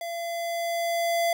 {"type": "tone with level ramp", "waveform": "square", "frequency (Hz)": 680, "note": "F5", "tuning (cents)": -46, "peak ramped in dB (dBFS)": [-32, -22], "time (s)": [0.01, 1.33], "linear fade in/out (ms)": 2, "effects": []}